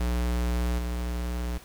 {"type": "tone with level steps", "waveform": "square", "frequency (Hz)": 60.2, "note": "B1", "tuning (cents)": -44, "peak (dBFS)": [-25, -29], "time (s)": [0, 1.58], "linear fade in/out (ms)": 5, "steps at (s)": 0.78, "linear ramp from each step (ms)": 10, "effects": ["pink hiss -50 dBFS RMS until 1.64 s"]}